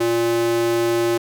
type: tone with high-pass filter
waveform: square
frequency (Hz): 116.54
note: A#2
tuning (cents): 0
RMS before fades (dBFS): -19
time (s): 0-1.18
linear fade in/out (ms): 10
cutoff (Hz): 330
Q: 2.3
effects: none